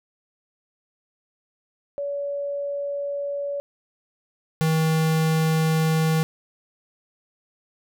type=tone pair in turn; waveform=sine / square; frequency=568 / 159.39 Hz; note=C#5 / D#3; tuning=+42 / +42 cents; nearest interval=octave + minor seventh; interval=2200 cents; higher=first; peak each=-25 / -19 dBFS; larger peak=second; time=1.98-3.6 / 4.61-6.23 s; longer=neither; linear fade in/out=0 ms; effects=none